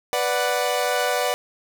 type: chord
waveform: sawtooth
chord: B minor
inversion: none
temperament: equal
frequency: 493.9 / 587.3 / 740 Hz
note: B4 / D5 / F#5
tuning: 0 / 0 / 0 cents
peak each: -21 dBFS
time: 0.13-1.34 s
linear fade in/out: 0 ms
effects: none